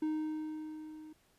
triangle tone with level ramp, 310 Hz, D#4, 6 cents flat, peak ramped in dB -28 to -46 dBFS, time 0.02-1.13 s, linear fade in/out 5 ms, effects pink hiss -70 dBFS RMS until 1.38 s + resampled to 32000 Hz

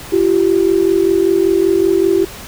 sine tone pair together, 341.3 / 386.5 Hz, F4 / G4, -40 / -24 cents, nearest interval major second, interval 216 cents, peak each -13 / -12 dBFS, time 0.12-2.25 s, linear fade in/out 10 ms, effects pink hiss -32 dBFS RMS until 2.47 s

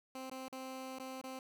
15% pulse tone with dropouts, 261.6 Hz, C4, in tune, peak -37 dBFS, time 0.15-1.39 s, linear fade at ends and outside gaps 2 ms, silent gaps 0.298-0.314 / 0.483-0.526 / 0.986-0.998 / 1.214-1.239 s, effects none

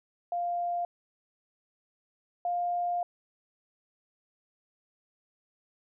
sine tone pair in turn, 698.5 / 703.4 Hz, F5 / F5, 0 / +12 cents, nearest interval unison, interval 12 cents, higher second, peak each -28 / -27 dBFS, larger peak second, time 0.32-0.85 / 2.45-3.03 s, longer second, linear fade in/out 2 ms, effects none

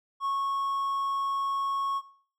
triangle tone, 1100 Hz, C#6, 14 cents flat, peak -25 dBFS, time 0.2-2.02 s, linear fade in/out 50 ms, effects noise-tail reverb RT60 0.5 s tail -18 dB re dry

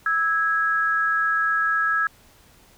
sine tone pair together, 1310 / 1654.1 Hz, E6 / G#6, -11 / -7 cents, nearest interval major third, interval 404 cents, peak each -22 / -21 dBFS, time 0.06-2.07 s, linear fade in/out 2 ms, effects pink hiss -54 dBFS RMS until 2.77 s

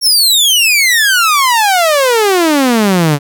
sawtooth exponential sweep, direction down, 5600 to 138.8 Hz, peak -4 dBFS, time 0.01-3.19 s, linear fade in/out 50 ms, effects none

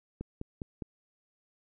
click train, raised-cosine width 3 ms, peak -24 dBFS, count 4, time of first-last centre 0.21-0.822 s, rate 4.9 Hz, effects none

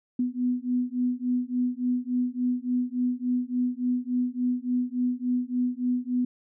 sine beating tone pair, 246.6 / 250.1 Hz, B3 / B3, -2 / +22 cents, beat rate 3.5 Hz, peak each -27 dBFS, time 0.19-6.25 s, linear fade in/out 5 ms, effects none

